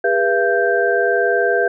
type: tone cluster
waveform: sine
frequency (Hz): 404.4 / 485 / 677 / 1569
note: G#4 / B4 / E5 / G6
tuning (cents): -46 / -31 / +46 / +1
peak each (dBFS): -19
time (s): 0.04-1.68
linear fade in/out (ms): 5
effects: none